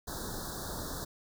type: band-stop noise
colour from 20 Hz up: pink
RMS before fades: -39 dBFS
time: 0.07-1.05 s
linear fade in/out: 10 ms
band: 1700 to 3600 Hz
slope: 96 dB/octave
effects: none